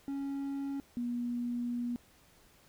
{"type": "tone pair in turn", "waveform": ["triangle", "sine"], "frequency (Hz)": [277.2, 241], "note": ["C#4", "B3"], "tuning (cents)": [0, -42], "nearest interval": "major second", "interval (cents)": 242, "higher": "first", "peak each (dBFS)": [-32, -32], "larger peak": "neither", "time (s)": [[0.08, 0.8], [0.97, 1.96]], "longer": "second", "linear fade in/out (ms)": 0, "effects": ["pink hiss -63 dBFS RMS until 2.68 s"]}